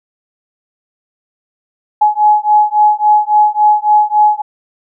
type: beating tone pair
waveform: sine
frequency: 842 / 845.6 Hz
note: G#5 / G#5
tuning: +24 / +31 cents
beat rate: 3.6 Hz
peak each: -10 dBFS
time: 2.01-4.42 s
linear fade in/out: 10 ms
effects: none